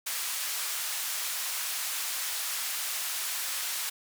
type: band-pass noise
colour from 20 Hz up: white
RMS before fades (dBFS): -33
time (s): 0.06-3.9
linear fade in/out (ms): 10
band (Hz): 1000 to 15000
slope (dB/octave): 12
effects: none